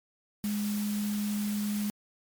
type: tone in noise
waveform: sine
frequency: 207.7 Hz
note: G#3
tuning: in tune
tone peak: -28 dBFS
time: 0.44-1.9 s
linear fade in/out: 0 ms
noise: white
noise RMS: -41 dBFS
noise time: 0.44-1.9 s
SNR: +10 dB
effects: MP3 96 kbps